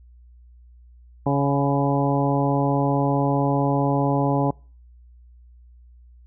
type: harmonic tone with a mistuned harmonic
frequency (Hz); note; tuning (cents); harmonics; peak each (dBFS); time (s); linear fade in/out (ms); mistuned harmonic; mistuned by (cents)
140; C#3; +18; 1 / 2 / 3 / 4 / 5 / 6 / 7; -22 / -23 / -28 / -27 / -29 / -27 / -31; 1.26-4.51; 5; 7; +27
effects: noise-tail reverb RT60 0.4 s tail -26 dB re dry + added 60 Hz sine -46 dBFS peak until 6.26 s